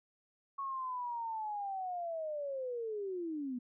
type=linear sweep; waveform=sine; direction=down; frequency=1108.7 to 238.3 Hz; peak=-36 dBFS; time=0.58-3.59 s; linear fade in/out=10 ms; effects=none